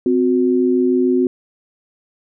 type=tone pair together; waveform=sine; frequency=257.8 / 364.6 Hz; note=C4 / F#4; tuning=-26 / -25 cents; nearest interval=tritone; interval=601 cents; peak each=-15 dBFS; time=0.06-1.27 s; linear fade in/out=2 ms; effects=none